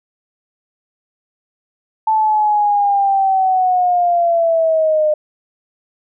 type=linear sweep; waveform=sine; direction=down; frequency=880 to 605 Hz; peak=-11 dBFS; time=2.07-5.14 s; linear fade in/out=5 ms; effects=none